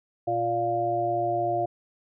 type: harmonic tone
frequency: 116.54 Hz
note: A#2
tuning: in tune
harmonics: 1 / 3 / 5 / 6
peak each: -36 / -30 / -31 / -25 dBFS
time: 0.27-1.66 s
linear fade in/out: 10 ms
effects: none